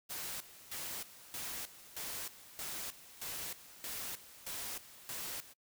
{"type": "noise with tremolo", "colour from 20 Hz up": "white", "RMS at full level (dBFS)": -42, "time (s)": [0.09, 5.54], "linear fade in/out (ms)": 20, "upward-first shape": "square", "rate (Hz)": 1.6, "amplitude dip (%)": 80, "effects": ["noise-tail reverb RT60 0.1 s tail -26 dB re dry"]}